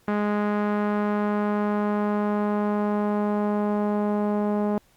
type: tone with low-pass filter sweep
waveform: sawtooth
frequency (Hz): 207.7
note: G#3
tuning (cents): 0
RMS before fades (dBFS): -24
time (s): 0.08-4.78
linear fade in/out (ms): 0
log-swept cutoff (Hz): 1500 to 800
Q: 1.3
effects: pink hiss -61 dBFS RMS until 4.96 s + Opus 48 kbps